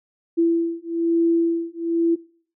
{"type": "beating tone pair", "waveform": "sine", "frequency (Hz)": [334.1, 335.2], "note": ["E4", "E4"], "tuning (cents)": [23, 29], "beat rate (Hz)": 1.1, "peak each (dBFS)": -20, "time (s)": [0.37, 2.16], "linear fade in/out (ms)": 20, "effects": ["noise-tail reverb RT60 0.5 s tail -21 dB re dry"]}